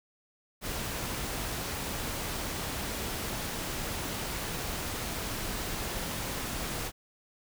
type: noise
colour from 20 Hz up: pink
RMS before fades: -35 dBFS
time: 0.61-6.92 s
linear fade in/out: 50 ms
effects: none